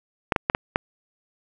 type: clicks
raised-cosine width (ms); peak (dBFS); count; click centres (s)
0.5; -4; 5; 0.322 / 0.362 / 0.499 / 0.549 / 0.759
effects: none